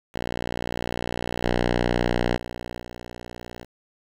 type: tone with level steps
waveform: 5% pulse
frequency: 59.9 Hz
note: A#1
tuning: 48 cents sharp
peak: -17 / -9 / -21 / -25 dBFS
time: 0.14-3.65 s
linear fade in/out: 10 ms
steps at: 1.44 / 2.36 / 2.8 s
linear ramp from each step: 2 ms
effects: low-pass 4000 Hz 12 dB/octave + 7-bit